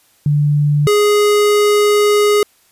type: tone pair in turn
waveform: sine / square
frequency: 146.83 / 415.3 Hz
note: D3 / G#4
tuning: 0 / 0 cents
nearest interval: octave + tritone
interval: 1800 cents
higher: second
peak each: -10 dBFS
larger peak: neither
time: 0.26-0.87 / 0.87-2.43 s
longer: second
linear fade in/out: 2 ms
effects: white hiss -54 dBFS RMS until 2.71 s + resampled to 32000 Hz